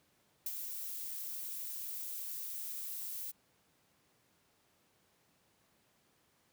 violet noise with ADSR envelope, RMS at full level -36 dBFS, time 0.46-3.32 s, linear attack 4 ms, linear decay 40 ms, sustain -6 dB, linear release 20 ms, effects pink hiss -72 dBFS RMS until 6.52 s + high-pass 100 Hz 12 dB/octave

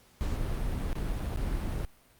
brown noise with dropouts, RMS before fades -31 dBFS, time 0.21-1.85 s, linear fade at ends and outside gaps 0 ms, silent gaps 0.929-0.954 / 1.36-1.373 s, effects pink hiss -61 dBFS RMS until 2.19 s + Opus 48 kbps

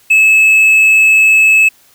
triangle tone, 2597 Hz, E7, 26 cents flat, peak -3 dBFS, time 0.1-1.69 s, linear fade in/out 10 ms, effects white hiss -48 dBFS RMS until 1.94 s

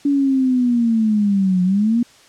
sine linear two-way sweep, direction down then up, 286.6 to 179.1 to 242.8 Hz, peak -13 dBFS, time 0.05-2.03 s, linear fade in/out 5 ms, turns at 1.63 s, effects white hiss -48 dBFS RMS until 2.28 s + low-pass 7000 Hz 12 dB/octave

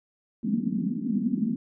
white band-pass noise, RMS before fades -27 dBFS, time 0.43-1.56 s, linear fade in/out 2 ms, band 190 to 250 Hz, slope 48 dB/octave, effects none

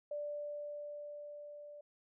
sine tone with level ramp, 587.3 Hz, D5, in tune, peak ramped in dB -37 to -49 dBFS, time 0.11-1.81 s, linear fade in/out 5 ms, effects none

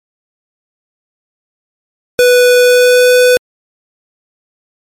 square tone with pitch glide, 493.9 to 498.2 Hz, B4 to B4, 0 to +15 cents, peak -5 dBFS, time 2.19-3.37 s, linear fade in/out 0 ms, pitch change +15 cents, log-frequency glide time 2.61-3.13 s, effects MP3 64 kbps

